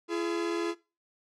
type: tone pair together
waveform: 45% pulse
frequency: 339.4 / 420.6 Hz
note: F4 / G#4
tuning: -49 / +22 cents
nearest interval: major third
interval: 371 cents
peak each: -30 / -34 dBFS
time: 0.08-0.75 s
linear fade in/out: 50 ms
effects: noise-tail reverb RT60 0.3 s tail -20 dB re dry + low-pass 6000 Hz 12 dB/octave